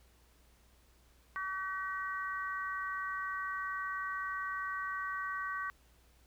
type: harmonic tone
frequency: 380.6 Hz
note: F#4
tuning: 49 cents sharp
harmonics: 3 / 4 / 5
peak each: -38 / -40 / -42 dBFS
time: 1.36-5.7 s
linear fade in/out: 0 ms
effects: added 60 Hz sine -64 dBFS peak until 6.26 s + pink hiss -68 dBFS RMS until 6.26 s